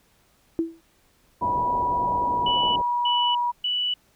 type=tone with exponential decay; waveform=sine; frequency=329.6 Hz; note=E4; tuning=in tune; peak=-17 dBFS; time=0.59-0.81 s; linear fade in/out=0 ms; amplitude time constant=46 ms
type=tone with pitch glide; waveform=sine; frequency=976 to 964.8 Hz; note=B5 to B5; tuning=-21 to -41 cents; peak=-21 dBFS; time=1.41-3.52 s; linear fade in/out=20 ms; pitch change=-20 cents; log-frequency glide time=1.6-3.13 s
type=low-pass noise; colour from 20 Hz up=white; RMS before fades=-33 dBFS; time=1.41-2.82 s; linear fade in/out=10 ms; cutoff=890 Hz; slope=96 dB/octave
type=tone bursts; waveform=sine; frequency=2960 Hz; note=F#7; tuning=in tune; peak=-22 dBFS; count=3; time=2.46-3.94 s; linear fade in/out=5 ms; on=300 ms; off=290 ms
effects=pink hiss -62 dBFS RMS until 4.15 s